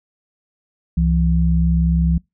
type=tone pair together; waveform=sine; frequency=66.47 / 167.5 Hz; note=C2 / E3; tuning=+28 / +28 cents; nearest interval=octave + major third; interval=1600 cents; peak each=-16 dBFS; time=0.97-2.18 s; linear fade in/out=5 ms; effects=noise-tail reverb RT60 0.2 s tail -25 dB re dry